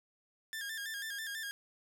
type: tone with vibrato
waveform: sawtooth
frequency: 1700 Hz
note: G#6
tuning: 40 cents sharp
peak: -35 dBFS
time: 0.53-1.51 s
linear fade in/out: 0 ms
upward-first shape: square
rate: 6.1 Hz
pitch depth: 74 cents each way
effects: none